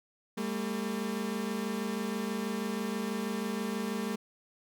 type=tone pair together; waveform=30% pulse; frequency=200 / 226.2 Hz; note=G3 / A3; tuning=+35 / +48 cents; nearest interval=major second; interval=213 cents; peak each=-32 / -32 dBFS; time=0.37-4.16 s; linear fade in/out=10 ms; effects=none